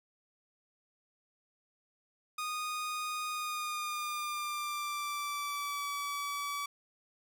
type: tone with pitch glide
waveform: sawtooth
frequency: 1235 to 1145.7 Hz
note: D#6 to D6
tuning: -13 to -43 cents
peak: -31 dBFS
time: 2.38-6.66 s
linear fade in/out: 5 ms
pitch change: -130 cents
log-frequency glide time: 3.31-5.87 s
effects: none